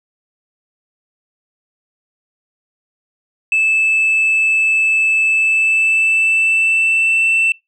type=tone with pitch glide; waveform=sine; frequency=2624 to 2670 Hz; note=E7 to E7; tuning=-9 to +22 cents; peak=-9 dBFS; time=3.52-7.52 s; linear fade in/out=2 ms; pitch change=+31 cents; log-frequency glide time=5.26-7.28 s; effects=noise-tail reverb RT60 0.2 s tail -26 dB re dry + tanh soft clip ceiling -9 dBFS